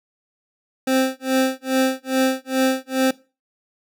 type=tone with tremolo; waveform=25% pulse; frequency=262.3 Hz; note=C4; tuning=4 cents sharp; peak=-11 dBFS; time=0.87-3.11 s; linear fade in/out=5 ms; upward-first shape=sine; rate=2.4 Hz; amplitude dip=100%; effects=noise-tail reverb RT60 0.3 s tail -20 dB re dry